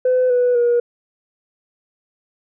sine tone with pitch steps, 507 / 492.6 / 478.5 Hz, B4 / B4 / A#4, +45 / -5 / +45 cents, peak -11 dBFS, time 0.05-0.8 s, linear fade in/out 5 ms, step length 250 ms, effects tanh soft clip ceiling -10 dBFS

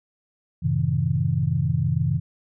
sine chord, F# diminished seventh, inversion none, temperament just, 92.5 / 111 / 133.2 / 159.84 Hz, F#2 / A2 / C3 / Eb3, 0 / +16 / +31 / +47 cents, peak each -27 / -28 / -23 / -24 dBFS, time 0.62-2.2 s, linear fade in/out 20 ms, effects none

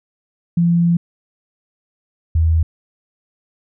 sine tone pair in turn, 170.9 / 81 Hz, F3 / E2, -37 / -30 cents, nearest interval octave + minor second, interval 1293 cents, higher first, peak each -11 dBFS, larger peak neither, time 0.57-0.97 / 2.35-2.63 s, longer first, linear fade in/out 5 ms, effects none

